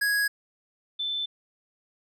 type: tone pair in turn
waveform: square / sine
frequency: 1661.2 / 3528 Hz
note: G#6 / A7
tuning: 0 / +4 cents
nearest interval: octave + minor second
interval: 1304 cents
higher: second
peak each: -23 / -27 dBFS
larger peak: first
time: 0.01-0.28 / 0.99-1.26 s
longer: neither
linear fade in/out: 10 ms
effects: none